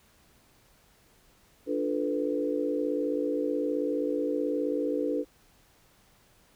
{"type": "chord", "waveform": "sine", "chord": "B half-diminished seventh", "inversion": "first", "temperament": "equal with one note detuned", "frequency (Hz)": [293.7, 349.2, 440, 498.8], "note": ["D4", "F4", "A4", "B4"], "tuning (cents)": [0, 0, 0, 17], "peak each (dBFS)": [-30, -36, -32, -31], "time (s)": [1.66, 5.25], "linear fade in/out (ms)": 50, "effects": ["pink hiss -62 dBFS RMS until 6.55 s"]}